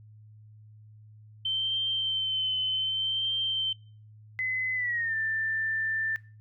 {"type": "tone with vibrato", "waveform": "sine", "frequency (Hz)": 3096, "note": "G7", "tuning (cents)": -22, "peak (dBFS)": -26, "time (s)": [1.45, 3.73], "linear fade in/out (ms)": 5, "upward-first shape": "triangle", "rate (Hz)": 0.66, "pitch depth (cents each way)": 31}
{"type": "tone with pitch glide", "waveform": "sine", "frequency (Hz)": [2031, 1778.3], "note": ["B6", "A6"], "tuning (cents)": [48, 18], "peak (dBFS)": -27, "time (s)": [4.39, 6.16], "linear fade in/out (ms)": 0, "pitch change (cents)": -230, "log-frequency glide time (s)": [4.74, 5.15]}
{"effects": ["noise-tail reverb RT60 0.4 s tail -21 dB re dry", "added 107 Hz sine -49 dBFS peak until 6.4 s"]}